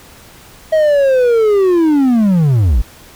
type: linear sweep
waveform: triangle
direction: down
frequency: 640 to 45.77 Hz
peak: -6 dBFS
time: 0.72-2.82 s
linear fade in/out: 10 ms
effects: pink hiss -40 dBFS RMS until 3.15 s